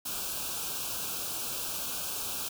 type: band-stop noise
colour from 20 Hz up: white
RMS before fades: -35 dBFS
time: 0.05-2.49 s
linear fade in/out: 10 ms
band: 1600 to 2400 Hz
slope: 96 dB/octave
effects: none